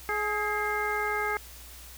harmonic tone with a mistuned harmonic, 420.8 Hz, G#4, 23 cents sharp, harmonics 1 / 2 / 3 / 4 / 5, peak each -33 / -33 / -33 / -33 / -33 dBFS, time 0.09-1.37 s, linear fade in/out 0 ms, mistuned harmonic 4, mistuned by -58 cents, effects added 60 Hz sine -48 dBFS peak until 1.97 s + white hiss -48 dBFS RMS until 1.97 s

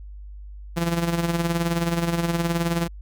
sawtooth tone with tremolo, 169.3 Hz, E3, 46 cents sharp, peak -15 dBFS, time 0.76-2.88 s, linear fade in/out 20 ms, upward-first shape sine, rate 19 Hz, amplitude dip 60%, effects added 50 Hz sine -36 dBFS peak until 3.01 s

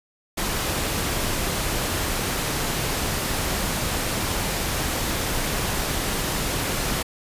pink noise, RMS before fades -25 dBFS, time 0.37-7.03 s, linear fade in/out 10 ms, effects resampled to 32000 Hz

